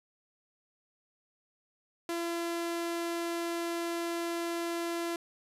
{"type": "tone", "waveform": "sawtooth", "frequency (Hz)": 339.4, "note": "F4", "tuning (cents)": -49, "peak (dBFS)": -28, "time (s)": [2.09, 5.16], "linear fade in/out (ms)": 2, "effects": ["resampled to 32000 Hz"]}